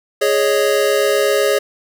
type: chord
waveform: square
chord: Ab suspended fourth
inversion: none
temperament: equal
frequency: 415.3 / 554.4 / 622.3 Hz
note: Ab4 / Db5 / Eb5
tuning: 0 / 0 / 0 cents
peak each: -17 / -17 / -22 dBFS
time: 0.21-1.59 s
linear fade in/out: 10 ms
effects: none